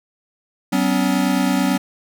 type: tone cluster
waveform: square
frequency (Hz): 189.8 / 251.9 / 281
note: F#3 / B3 / C#4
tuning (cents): +44 / +34 / +24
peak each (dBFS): -21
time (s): 0.72-1.78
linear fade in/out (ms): 10
effects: none